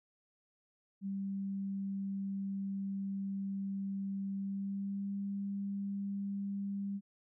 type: tone with pitch glide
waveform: sine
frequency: 196 to 198.97 Hz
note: G3 to G3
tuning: 0 to +26 cents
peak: -35 dBFS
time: 1.01-7.01 s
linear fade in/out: 50 ms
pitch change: +26 cents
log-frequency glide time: 4.36-5.13 s
effects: none